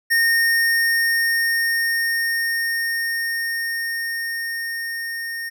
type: tone with level ramp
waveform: square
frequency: 1840 Hz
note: A#6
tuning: 23 cents flat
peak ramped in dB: -15 to -27 dBFS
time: 0.1-5.5 s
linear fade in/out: 20 ms
effects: none